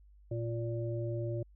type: harmonic tone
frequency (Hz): 116.3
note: A#2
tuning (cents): -4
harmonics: 1 / 3 / 5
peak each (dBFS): -34 / -39 / -41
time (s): 0.31-1.43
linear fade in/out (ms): 5
effects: added 50 Hz sine -56 dBFS peak until 1.55 s